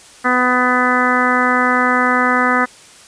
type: harmonic tone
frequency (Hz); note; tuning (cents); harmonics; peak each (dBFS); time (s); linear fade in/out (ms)
250; B3; +21; 1 / 2 / 3 / 4 / 5 / 6 / 7 / 8; -19 / -22 / -22 / -21 / -17 / -20 / -20 / -22; 0.24-2.66; 20
effects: white hiss -42 dBFS RMS until 3.07 s + resampled to 22050 Hz